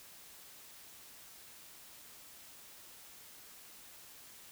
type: silence
effects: white hiss -55 dBFS RMS until 4.51 s